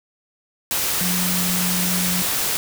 sine tone in noise, 180 Hz, F#3, 47 cents flat, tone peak -23 dBFS, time 1.01-2.22 s, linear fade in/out 0 ms, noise white, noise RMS -22 dBFS, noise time 0.71-2.57 s, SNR -4 dB, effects none

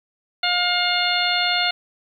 harmonic tone, 711 Hz, F5, 31 cents sharp, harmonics 1 / 2 / 3 / 4 / 5 / 6, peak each -25 / -25 / -25 / -25 / -25 / -25 dBFS, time 0.43-1.71 s, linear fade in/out 5 ms, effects 9-bit

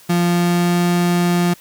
35% pulse tone with pitch glide, 173.9 to 175.11 Hz, F3 to F3, -7 to +5 cents, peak -12 dBFS, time 0.09-1.54 s, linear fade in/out 10 ms, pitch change +12 cents, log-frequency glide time 0.24-0.86 s, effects white hiss -46 dBFS RMS until 1.6 s

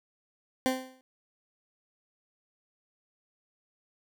20% pulse tone with exponential decay, 259.3 Hz, C4, 15 cents flat, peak -17 dBFS, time 0.66-1.01 s, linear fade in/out 0 ms, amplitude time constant 74 ms, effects none

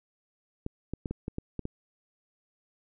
clicks, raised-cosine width 3 ms, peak -20 dBFS, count 8, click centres 0.664 / 0.936 / 1.058 / 1.11 / 1.281 / 1.384 / 1.593 / 1.654 s, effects none

